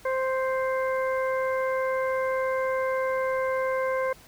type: harmonic tone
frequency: 523.3 Hz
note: C5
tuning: in tune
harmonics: 1 / 2 / 3 / 4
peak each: -25 / -31 / -35 / -37 dBFS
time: 0.05-4.13 s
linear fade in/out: 5 ms
effects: pink hiss -52 dBFS RMS until 4.27 s